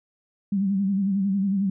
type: tone with vibrato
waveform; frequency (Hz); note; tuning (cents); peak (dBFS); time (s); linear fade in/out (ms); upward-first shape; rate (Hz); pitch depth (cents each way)
sine; 196; G3; 0; -20; 0.52-1.7; 5; sine; 11; 66
effects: none